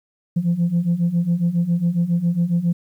sine beating tone pair, 167.8 / 175.1 Hz, E3 / F3, +31 / +5 cents, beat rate 7.3 Hz, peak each -20 / -17 dBFS, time 0.36-2.73 s, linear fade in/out 10 ms, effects tanh soft clip ceiling -12 dBFS + 9-bit

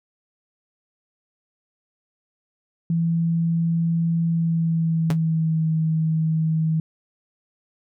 sine tone with pitch glide, 166.5 to 159.44 Hz, E3 to D#3, +18 to +43 cents, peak -18 dBFS, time 2.9-6.8 s, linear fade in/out 2 ms, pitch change -75 cents, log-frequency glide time 4.27-5.68 s
sawtooth tone with exponential decay, 140.6 Hz, C#3, 25 cents sharp, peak -16 dBFS, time 5.1-5.17 s, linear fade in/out 2 ms, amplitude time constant 15 ms
effects none

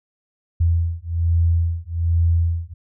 sine beating tone pair, 83.5 / 84.7 Hz, E2 / E2, +23 / +48 cents, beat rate 1.2 Hz, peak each -19 dBFS, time 0.6-2.74 s, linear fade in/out 10 ms, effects none

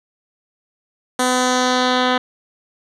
10% pulse tone with low-pass filter sweep, 252.3 Hz, B3, 37 cents sharp, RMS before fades -17 dBFS, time 1.19-2.18 s, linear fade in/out 5 ms, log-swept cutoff 9400 to 3000 Hz, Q 1.8, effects none

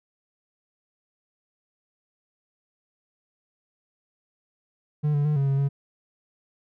triangle tone with pitch steps, 149.6 / 144.7 / 150.6 / 138.3 / 137.1 / 139.6 Hz, D3 / D3 / D3 / C#3 / C#3 / C#3, +32 / -25 / +44 / -4 / -19 / +13 cents, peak -18 dBFS, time 5.03-5.69 s, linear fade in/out 20 ms, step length 110 ms, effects none

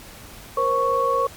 sine tone cluster, 475.7 / 533 / 1110 Hz, A#4 / C5 / C#6, +35 / +32 / +2 cents, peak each -24 / -23 / -20 dBFS, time 0.57-1.27 s, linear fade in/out 5 ms, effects pink hiss -42 dBFS RMS until 1.36 s + MP3 96 kbps

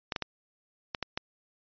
clicks, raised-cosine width 0.2 ms, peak -13 dBFS, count 6, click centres 0.122 / 0.162 / 0.223 / 0.948 / 1.027 / 1.175 s, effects resampled to 11025 Hz

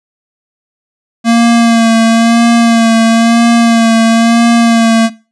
square tone with vibrato, 230 Hz, A#3, 23 cents flat, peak -5 dBFS, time 1.24-5.1 s, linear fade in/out 50 ms, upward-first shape sine, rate 1 Hz, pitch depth 28 cents each way, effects noise-tail reverb RT60 0.3 s tail -18 dB re dry + resampled to 22050 Hz

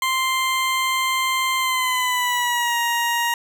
20% pulse tone with pitch glide, 1046.5 to 943.2 Hz, C6 to A#5, 0 to +20 cents, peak -14 dBFS, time 0.02-3.34 s, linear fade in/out 2 ms, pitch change -180 cents, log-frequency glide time 1.58-2.78 s, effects none

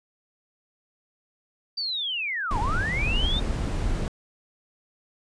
sine linear two-way sweep, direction down then up, 4699 to 801 to 3691 Hz, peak -26 dBFS, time 1.77-3.4 s, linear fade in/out 10 ms, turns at 2.59 s
brown noise, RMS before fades -26 dBFS, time 2.51-4.08 s, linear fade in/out 0 ms
effects resampled to 22050 Hz

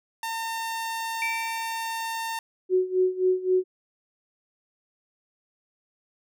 sawtooth tone, 907 Hz, A#5, 48 cents flat, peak -25 dBFS, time 0.23-2.39 s, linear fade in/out 2 ms
sine tone with exponential decay, 2325 Hz, D7, 18 cents flat, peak -24 dBFS, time 1.22-2.14 s, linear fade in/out 1 ms, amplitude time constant 200 ms
sine tone with tremolo, 370 Hz, F#4, in tune, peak -17 dBFS, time 2.69-3.64 s, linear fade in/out 50 ms, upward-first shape sine, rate 3.8 Hz, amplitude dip 85%
effects none

